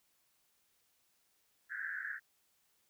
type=band-pass noise; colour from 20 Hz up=white; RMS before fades=-41 dBFS; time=1.69-2.2 s; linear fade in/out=50 ms; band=1500 to 1800 Hz; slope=96 dB/octave; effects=white hiss -75 dBFS RMS until 2.89 s